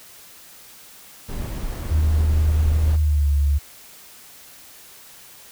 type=noise; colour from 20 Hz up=brown; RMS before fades=-28 dBFS; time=1.28-2.97 s; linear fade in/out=20 ms
type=tone with pitch glide; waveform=sine; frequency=77.2 to 71.62 Hz; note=D#2 to D2; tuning=-13 to -43 cents; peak=-15 dBFS; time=1.9-3.59 s; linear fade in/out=20 ms; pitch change=-130 cents; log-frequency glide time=2.98-3.28 s
effects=white hiss -45 dBFS RMS until 5.51 s